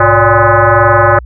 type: tone with frequency modulation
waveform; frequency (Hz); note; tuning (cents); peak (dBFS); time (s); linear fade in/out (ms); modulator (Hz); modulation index
sine; 335.5; E4; +31; -4; 0-1.19; 5; 231; 5.5
effects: added 60 Hz sine -25 dBFS peak until 1.25 s